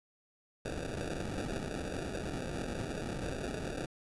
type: noise with sample-and-hold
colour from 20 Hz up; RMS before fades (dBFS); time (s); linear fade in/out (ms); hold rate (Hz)
white; -38; 0.65-3.86; 5; 1050
effects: resampled to 24000 Hz